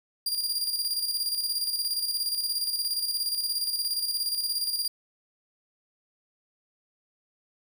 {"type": "tone with tremolo", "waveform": "sawtooth", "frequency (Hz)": 4788, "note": "D8", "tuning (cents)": 33, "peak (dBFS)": -22, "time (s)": [0.26, 4.88], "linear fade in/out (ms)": 5, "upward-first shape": "square", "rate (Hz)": 17, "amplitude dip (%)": 50, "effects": []}